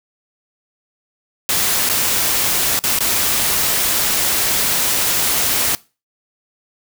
white noise with dropouts, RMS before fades -17 dBFS, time 1.49-5.75 s, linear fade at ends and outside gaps 1 ms, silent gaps 1.891-1.897 / 2.791-2.838 / 2.988-3.006 s, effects noise-tail reverb RT60 0.3 s tail -21 dB re dry

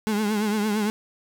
35% pulse tone with vibrato, 211.2 Hz, G#3, 29 cents sharp, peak -20 dBFS, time 0.07-0.9 s, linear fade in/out 0 ms, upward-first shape triangle, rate 8.8 Hz, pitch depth 82 cents each way, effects none

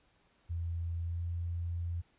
sine tone with pitch glide, 84.5 to 85.73 Hz, E2 to F2, +43 to -32 cents, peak -33 dBFS, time 0.49-2.02 s, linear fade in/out 20 ms, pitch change +25 cents, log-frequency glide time 1.03-1.22 s, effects pink hiss -70 dBFS RMS until 2.18 s + resampled to 8000 Hz

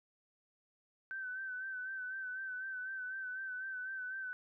sine tone with vibrato, 1529 Hz, G6, 44 cents flat, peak -39 dBFS, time 1.11-4.33 s, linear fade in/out 0 ms, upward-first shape sine, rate 4 Hz, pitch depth 43 cents each way, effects none

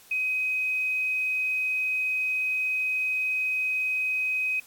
sine tone, 2520 Hz, D#7, 21 cents sharp, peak -24 dBFS, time 0.11-4.6 s, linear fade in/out 5 ms, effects white hiss -53 dBFS RMS until 4.66 s + AAC 64 kbps

